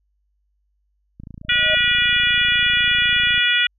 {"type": "click train", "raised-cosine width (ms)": 5, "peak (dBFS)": -24, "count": 62, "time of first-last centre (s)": [1.2, 3.379], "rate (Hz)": 28}
{"type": "tone with exponential growth", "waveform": "sine", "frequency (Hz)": 622.3, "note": "D#5", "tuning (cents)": 0, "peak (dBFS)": -19, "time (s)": [1.43, 1.75], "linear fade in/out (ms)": 5, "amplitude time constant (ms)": 68}
{"type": "harmonic tone", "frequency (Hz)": 484.3, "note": "B4", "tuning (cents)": -34, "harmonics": [3, 4, 5, 6, 7], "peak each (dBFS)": [-21, -21, -21, -21, -21], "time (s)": [1.49, 3.67], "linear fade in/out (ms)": 5}
{"effects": ["added 50 Hz sine -64 dBFS peak until 3.78 s"]}